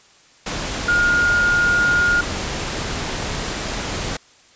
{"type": "tone in noise", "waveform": "sine", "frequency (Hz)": 1424, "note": "F6", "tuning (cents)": 33, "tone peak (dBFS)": -14, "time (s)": [0.88, 2.21], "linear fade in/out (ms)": 5, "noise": "pink", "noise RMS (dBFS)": -25, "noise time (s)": [0.46, 4.17], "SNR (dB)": 8, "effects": ["white hiss -51 dBFS RMS until 4.55 s", "resampled to 16000 Hz"]}